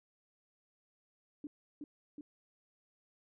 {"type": "tone with echo", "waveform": "sine", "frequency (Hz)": 293.7, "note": "D4", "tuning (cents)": 0, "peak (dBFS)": -40, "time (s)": [1.44, 1.47], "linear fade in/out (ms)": 2, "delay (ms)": 370, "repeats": 2, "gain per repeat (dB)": -2, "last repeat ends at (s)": 2.21, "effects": []}